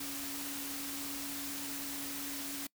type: tone in noise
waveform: sine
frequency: 280.4 Hz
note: C#4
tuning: 20 cents sharp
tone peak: -44 dBFS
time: 0-2.67 s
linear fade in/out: 5 ms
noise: white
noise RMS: -41 dBFS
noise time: 0-2.67 s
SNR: -6 dB
effects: noise-tail reverb RT60 0.1 s tail -24 dB re dry